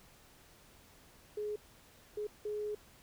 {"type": "tone bursts at uneven times", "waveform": "sine", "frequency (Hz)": 420, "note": "G#4", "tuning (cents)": 19, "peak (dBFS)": -35, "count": 3, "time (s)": [[1.37, 1.56], [2.17, 2.27], [2.45, 2.75]], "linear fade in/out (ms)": 5, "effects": ["pink hiss -61 dBFS RMS until 3.02 s"]}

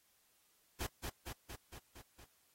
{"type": "noise with echo", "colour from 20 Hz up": "pink", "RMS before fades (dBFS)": -40, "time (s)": [0.8, 0.87], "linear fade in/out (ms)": 10, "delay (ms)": 230, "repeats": 6, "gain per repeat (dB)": -3, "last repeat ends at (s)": 2.25, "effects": ["white hiss -73 dBFS RMS until 2.54 s", "AAC 48 kbps"]}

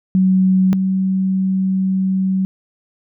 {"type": "tone pair in turn", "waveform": "sine", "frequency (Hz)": [187.6, 189.56], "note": ["F#3", "F#3"], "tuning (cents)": [24, 42], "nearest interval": "unison", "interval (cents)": 18, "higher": "second", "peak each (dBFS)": [-10, -14], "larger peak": "first", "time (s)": [[0.15, 0.73], [0.73, 2.45]], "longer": "second", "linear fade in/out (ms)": 0, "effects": []}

